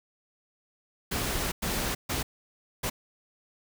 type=noise bursts at uneven times; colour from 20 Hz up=pink; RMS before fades=-30 dBFS; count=4; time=1.11-1.52 / 1.62-1.95 / 2.09-2.23 / 2.83-2.9 s; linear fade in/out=10 ms; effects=none